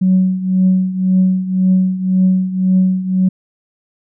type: tone with tremolo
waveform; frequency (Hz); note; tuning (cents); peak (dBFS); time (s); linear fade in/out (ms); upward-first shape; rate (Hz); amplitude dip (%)
sine; 186.3; F#3; +12; -6; 0.01-3.29; 10; triangle; 1.9; 80
effects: tanh soft clip ceiling -4 dBFS